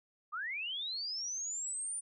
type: linear sweep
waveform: sine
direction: up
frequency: 1156 to 9397 Hz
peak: -36 dBFS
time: 0.32-2.01 s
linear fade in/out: 20 ms
effects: none